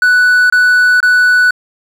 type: tone bursts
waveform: triangle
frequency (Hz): 1484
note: F#6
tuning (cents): +5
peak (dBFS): -4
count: 3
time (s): 0.02-1.508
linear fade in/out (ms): 2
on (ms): 480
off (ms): 24
effects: 7-bit